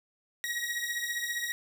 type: beating tone pair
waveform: sawtooth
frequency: 1895 / 1910 Hz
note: A#6 / A#6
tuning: +28 / +42 cents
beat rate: 15 Hz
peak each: -30 / -32 dBFS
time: 0.44-1.52 s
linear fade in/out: 0 ms
effects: none